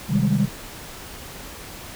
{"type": "chord", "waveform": "sine", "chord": "Ab major seventh", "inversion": "first", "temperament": "equal", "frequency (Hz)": [130.81, 155.56, 196, 207.7], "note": ["C3", "Eb3", "G3", "Ab3"], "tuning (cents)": [0, 0, 0, 0], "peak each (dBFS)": [-22, -22, -20, -22], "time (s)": [0.08, 0.49], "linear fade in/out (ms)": 50, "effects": ["tanh soft clip ceiling -10 dBFS", "pink hiss -38 dBFS RMS until 1.95 s"]}